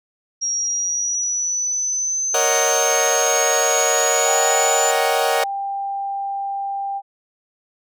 sine exponential sweep, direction up, 5630 to 7040 Hz, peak -19 dBFS, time 0.41-4.92 s, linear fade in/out 20 ms
sawtooth chord, D# minor seventh, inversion second, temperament equal, 466.2 / 554.4 / 622.3 / 740 Hz, A#4 / C#5 / D#5 / F#5, 0 / 0 / 0 / 0 cents, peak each -19 dBFS, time 2.34-5.44 s, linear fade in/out 5 ms
sine tone with pitch glide, 782 to 792.5 Hz, G5 to G5, -4 to +19 cents, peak -22 dBFS, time 4.24-7.02 s, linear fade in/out 50 ms, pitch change +23 cents, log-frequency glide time 5.35-5.42 s
effects none

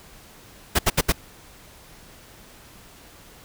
pink noise bursts, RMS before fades -18 dBFS, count 4, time 0.75-1.123 s, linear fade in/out 10 ms, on 40 ms, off 71 ms, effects pink hiss -48 dBFS RMS until 3.44 s

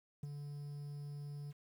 triangle tone with ADSR envelope, 144.6 Hz, D3, 27 cents flat, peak -35 dBFS, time 0.23-1.53 s, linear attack 5 ms, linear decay 20 ms, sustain -6 dB, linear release 29 ms, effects tanh soft clip ceiling -31 dBFS + 11-bit

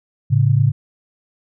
sine tone pair together, 110.1 / 138.99 Hz, A2 / C#3, +2 / +5 cents, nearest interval major third, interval 403 cents, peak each -14 dBFS, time 0.3-0.72 s, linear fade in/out 20 ms, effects none

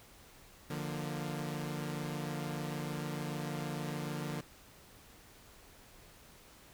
sawtooth chord, Bb major, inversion first, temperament equal with one note detuned, 147.94 / 174.61 / 233.1 Hz, D3 / F3 / Bb3, +13 / 0 / 0 cents, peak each -35 / -38 / -40 dBFS, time 0.7-4.41 s, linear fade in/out 5 ms, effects pink hiss -58 dBFS RMS until 6.73 s

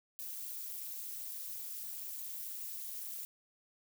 violet noise with amplitude modulation, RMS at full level -39 dBFS, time 0.19-3.25 s, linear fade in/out 0 ms, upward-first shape sine, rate 271 Hz, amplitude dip 100%, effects none

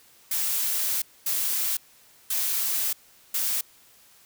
blue noise bursts at uneven times, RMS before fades -26 dBFS, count 4, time 0.31-1.02 / 1.26-1.77 / 2.3-2.93 / 3.34-3.61 s, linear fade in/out 5 ms, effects white hiss -56 dBFS RMS until 4.25 s

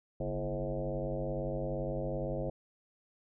sine tone with frequency modulation, 335.7 Hz, E4, 32 cents sharp, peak -32 dBFS, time 0.2-2.5 s, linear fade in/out 5 ms, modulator 97.6 Hz, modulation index 3.2, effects none

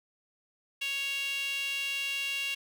sawtooth tone with high-pass filter, 554.4 Hz, C#5, in tune, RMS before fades -33 dBFS, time 0.81-2.55 s, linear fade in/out 10 ms, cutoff 2700 Hz, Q 6.2, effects none

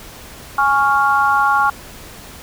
sine chord, Db major, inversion second, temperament equal, 830.6 / 1108.7 / 1396.9 Hz, Ab5 / Db6 / F6, 0 / 0 / 0 cents, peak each -16 dBFS, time 0.58-1.7 s, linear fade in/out 5 ms, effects pink hiss -37 dBFS RMS until 2.42 s

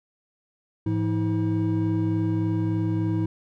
triangle tone cluster, 106.8 / 170.2 / 319.9 Hz, G#2 / F3 / D#4, +49 / -44 / +48 cents, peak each -23 / -27 / -23 dBFS, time 0.86-3.26 s, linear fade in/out 5 ms, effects none

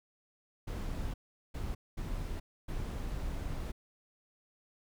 brown noise bursts at uneven times, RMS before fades -37 dBFS, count 4, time 0.67-1.14 / 1.54-1.75 / 1.97-2.4 / 2.68-3.72 s, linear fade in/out 10 ms, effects none

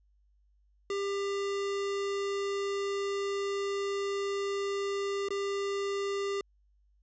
square tone with dropouts, 398.4 Hz, G4, 28 cents sharp, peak -31 dBFS, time 0.9-6.41 s, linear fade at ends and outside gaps 2 ms, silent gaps 5.286-5.305 s, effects added 50 Hz sine -64 dBFS peak until 7.02 s + resampled to 16000 Hz

